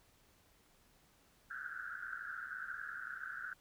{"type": "band-pass noise", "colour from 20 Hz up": "white", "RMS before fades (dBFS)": -45, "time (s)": [1.5, 3.54], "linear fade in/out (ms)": 10, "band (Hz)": [1400, 1600], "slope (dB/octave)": 96, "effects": ["pink hiss -69 dBFS RMS until 3.6 s"]}